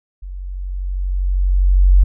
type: tone with level ramp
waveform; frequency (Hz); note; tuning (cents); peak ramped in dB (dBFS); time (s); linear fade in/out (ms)
sine; 46.25; F#1; 0; -27 to -5; 0.22-2.04; 10
effects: none